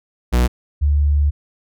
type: tone pair in turn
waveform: 45% pulse / sine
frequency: 60.9 / 72.8 Hz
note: B1 / D2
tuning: -24 / -15 cents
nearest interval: minor third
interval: 309 cents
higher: second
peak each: -12 dBFS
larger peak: neither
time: 0.32-0.48 / 0.81-1.31 s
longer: second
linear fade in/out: 20 ms
effects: none